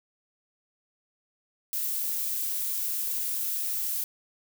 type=noise; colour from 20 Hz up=violet; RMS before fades=-30 dBFS; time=1.73-4.04 s; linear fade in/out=0 ms; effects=none